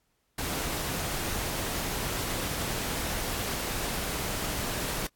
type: noise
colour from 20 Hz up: pink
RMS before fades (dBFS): -32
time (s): 0.38-5.07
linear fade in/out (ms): 5
effects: pink hiss -74 dBFS RMS until 5.15 s + AAC 64 kbps